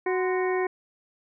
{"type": "harmonic tone with a mistuned harmonic", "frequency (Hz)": 370, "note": "F#4", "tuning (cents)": 0, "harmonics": [1, 2, 3, 4, 5, 6], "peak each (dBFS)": [-24, -32, -34, -42, -34, -37], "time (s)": [0.06, 0.67], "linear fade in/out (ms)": 5, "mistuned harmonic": 3, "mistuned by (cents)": -120, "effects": []}